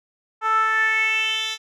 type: tone with band-pass filter sweep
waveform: 10% pulse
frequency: 440 Hz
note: A4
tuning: in tune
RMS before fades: -21 dBFS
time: 0.41-1.58 s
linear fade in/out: 50 ms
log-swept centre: 1100 to 4200 Hz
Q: 5.3
effects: none